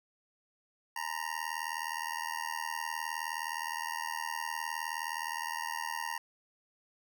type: tone with amplitude modulation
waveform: 25% pulse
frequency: 932.3 Hz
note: A#5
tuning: in tune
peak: -27 dBFS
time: 0.96-6.18 s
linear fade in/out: 5 ms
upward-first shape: sine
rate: 79.4 Hz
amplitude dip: 100%
effects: none